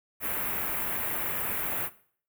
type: band-stop noise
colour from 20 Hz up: white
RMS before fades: -31 dBFS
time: 0.2-1.9 s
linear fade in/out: 50 ms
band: 2400 to 12000 Hz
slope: 24 dB/octave
effects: noise-tail reverb RT60 0.5 s tail -17 dB re dry